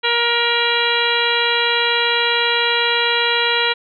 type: harmonic tone with a mistuned harmonic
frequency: 472.2 Hz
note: A#4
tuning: 22 cents sharp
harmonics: 1 / 2 / 3 / 4 / 5 / 6 / 7 / 8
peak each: -23 / -23 / -23 / -23 / -23 / -23 / -23 / -23 dBFS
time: 0.03-3.74 s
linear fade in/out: 20 ms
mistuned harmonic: 8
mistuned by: +79 cents
effects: none